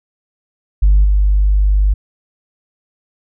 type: tone with level steps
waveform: sine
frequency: 49.88 Hz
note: G1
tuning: 31 cents sharp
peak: -5 / -8 dBFS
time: 0.82-1.94 s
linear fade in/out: 10 ms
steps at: 1.04 s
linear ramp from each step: 10 ms
effects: tanh soft clip ceiling -3 dBFS